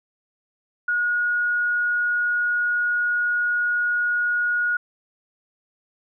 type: tone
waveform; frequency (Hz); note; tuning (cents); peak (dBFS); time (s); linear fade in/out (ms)
sine; 1446; F#6; -40; -19; 0.88-4.77; 5
effects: none